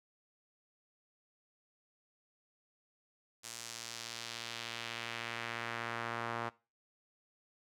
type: tone with band-pass filter sweep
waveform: sawtooth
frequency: 116.54 Hz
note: A#2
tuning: in tune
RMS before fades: -42 dBFS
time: 3.43-6.5 s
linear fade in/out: 20 ms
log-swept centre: 7400 to 1100 Hz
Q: 1.2
effects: noise-tail reverb RT60 0.3 s tail -20 dB re dry